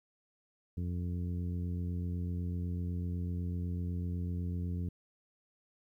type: harmonic tone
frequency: 88 Hz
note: F2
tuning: 14 cents sharp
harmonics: 1 / 2 / 3 / 4 / 5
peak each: -34 / -39 / -46 / -53 / -54 dBFS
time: 0.77-4.89 s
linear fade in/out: 5 ms
effects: 12-bit